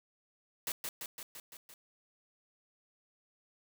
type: noise with echo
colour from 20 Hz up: white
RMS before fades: -36 dBFS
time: 0.67-0.72 s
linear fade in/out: 2 ms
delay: 170 ms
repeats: 6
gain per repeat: -3 dB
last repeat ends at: 1.74 s
effects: none